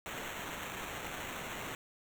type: noise with sample-and-hold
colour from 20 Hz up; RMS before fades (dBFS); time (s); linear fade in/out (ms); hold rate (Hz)
violet; -42; 0.06-1.75; 0; 4900
effects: none